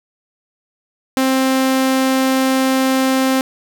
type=tone; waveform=sawtooth; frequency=263.4 Hz; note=C4; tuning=12 cents sharp; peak=-9 dBFS; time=1.17-3.41 s; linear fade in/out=0 ms; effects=none